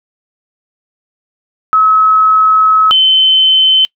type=tone pair in turn; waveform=sine; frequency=1286 / 3067 Hz; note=E6 / G7; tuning=-43 / -38 cents; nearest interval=octave + minor third; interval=1505 cents; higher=second; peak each=-5 dBFS; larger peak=neither; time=1.73-2.91 / 2.91-3.85 s; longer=first; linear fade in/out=0 ms; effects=noise-tail reverb RT60 0.1 s tail -24 dB re dry